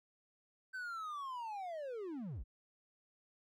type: linear sweep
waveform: triangle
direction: down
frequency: 1548 to 33.27 Hz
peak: -39 dBFS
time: 0.73-2.44 s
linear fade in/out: 20 ms
effects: none